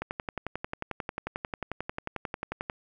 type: click train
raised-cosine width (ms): 0.5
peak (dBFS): -17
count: 31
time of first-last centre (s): 0.02-2.699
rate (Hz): 11.2
effects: none